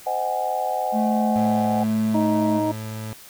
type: chord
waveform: sine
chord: Ab dominant seventh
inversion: first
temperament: just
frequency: 519.1 / 623 / 747.5 / 830.6 Hz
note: C5 / Eb5 / Gb5 / Ab5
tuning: -14 / +2 / +17 / 0 cents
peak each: -30 / -29 / -24 / -28 dBFS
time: 0.06-1.84 s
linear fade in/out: 10 ms
type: tone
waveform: triangle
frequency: 218.3 Hz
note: A3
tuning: 13 cents flat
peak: -18 dBFS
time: 0.92-2.62 s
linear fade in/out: 50 ms
type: tone with pitch glide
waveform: 30% pulse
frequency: 110 to 109.18 Hz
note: A2 to A2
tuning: 0 to -13 cents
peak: -27 dBFS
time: 1.36-3.13 s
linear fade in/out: 0 ms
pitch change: -13 cents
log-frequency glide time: 1.9-2.82 s
type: harmonic tone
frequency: 312.4 Hz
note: D#4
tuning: 7 cents sharp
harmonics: 1 / 2 / 3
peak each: -22 / -25 / -27 dBFS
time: 2.14-2.72 s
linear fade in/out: 10 ms
effects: white hiss -45 dBFS RMS until 3.29 s